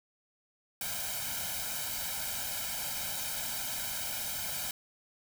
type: noise with comb filter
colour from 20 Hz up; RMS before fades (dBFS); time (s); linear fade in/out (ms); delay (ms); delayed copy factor
white; -36; 0.81-4.71; 2; 1.3; +0.95
effects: none